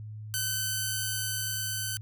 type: tone with level ramp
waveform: 5% pulse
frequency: 1523 Hz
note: F#6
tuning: 50 cents sharp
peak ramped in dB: -17 to -20 dBFS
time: 0.34-1.97 s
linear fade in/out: 0 ms
effects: added 107 Hz sine -38 dBFS peak until 2.01 s